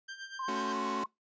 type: tone with tremolo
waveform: sawtooth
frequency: 1579 Hz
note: G6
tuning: 12 cents sharp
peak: -36 dBFS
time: 0.08-0.73 s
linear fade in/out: 10 ms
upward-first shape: sine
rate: 8.3 Hz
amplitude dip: 70%
type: tone with vibrato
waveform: sine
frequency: 1046.5 Hz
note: C6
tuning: in tune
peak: -34 dBFS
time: 0.39-1.06 s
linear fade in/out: 5 ms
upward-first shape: triangle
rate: 14 Hz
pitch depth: 40 cents each way
type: chord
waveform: sawtooth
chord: F# minor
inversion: first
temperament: equal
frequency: 220 / 277.2 / 370 Hz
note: A3 / C#4 / F#4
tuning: 0 / 0 / 0 cents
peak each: -35 dBFS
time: 0.48-1.04 s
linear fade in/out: 5 ms
effects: noise-tail reverb RT60 0.2 s tail -25 dB re dry + resampled to 16000 Hz